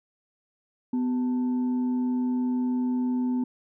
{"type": "tone with frequency modulation", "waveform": "sine", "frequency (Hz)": 250, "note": "B3", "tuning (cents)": 21, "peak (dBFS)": -23, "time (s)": [0.93, 3.44], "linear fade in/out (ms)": 5, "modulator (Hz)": 637, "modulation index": 0.22, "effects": []}